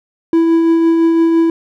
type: tone with tremolo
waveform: triangle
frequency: 330.3 Hz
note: E4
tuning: 4 cents sharp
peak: -5 dBFS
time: 0.33-1.5 s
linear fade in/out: 2 ms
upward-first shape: triangle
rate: 5.9 Hz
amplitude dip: 30%
effects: none